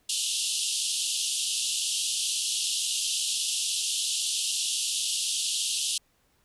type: band-pass noise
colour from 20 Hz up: pink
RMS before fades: -29 dBFS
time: 0.09-5.98 s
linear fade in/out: 5 ms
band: 2800 to 11000 Hz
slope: 96 dB/octave
effects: pink hiss -68 dBFS RMS until 6.44 s